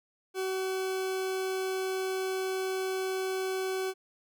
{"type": "tone", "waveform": "40% pulse", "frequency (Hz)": 378.2, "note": "F#4", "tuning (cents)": 38, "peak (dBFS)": -29, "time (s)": [0.34, 3.94], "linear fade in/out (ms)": 50, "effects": []}